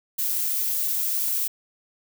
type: noise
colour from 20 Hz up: violet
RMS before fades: -25 dBFS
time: 0.18-1.48 s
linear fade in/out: 10 ms
effects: none